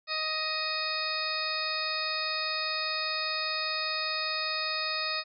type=harmonic tone; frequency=625 Hz; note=D#5; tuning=8 cents sharp; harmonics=1 / 2 / 3 / 4 / 6 / 7 / 8; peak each=-40 / -36 / -38 / -36 / -38 / -35 / -36 dBFS; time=0.07-5.24 s; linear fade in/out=50 ms; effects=none